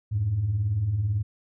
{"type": "beating tone pair", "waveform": "sine", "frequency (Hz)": [87.31, 105.31], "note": ["F2", "G#2"], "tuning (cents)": [0, 25], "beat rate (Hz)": 18, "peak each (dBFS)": [-31, -22], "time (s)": [0.11, 1.23], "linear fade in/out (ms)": 20, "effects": ["tanh soft clip ceiling -17 dBFS"]}